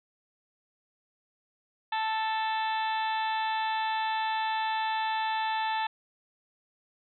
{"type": "harmonic tone with a mistuned harmonic", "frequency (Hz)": 440, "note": "A4", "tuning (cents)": 0, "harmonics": [2, 3, 4, 5, 6, 7, 8, 9], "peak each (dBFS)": [-28, -42, -36, -46, -40, -47, -41, -45], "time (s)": [1.92, 5.87], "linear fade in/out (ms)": 5, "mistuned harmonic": 7, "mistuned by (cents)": 26, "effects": []}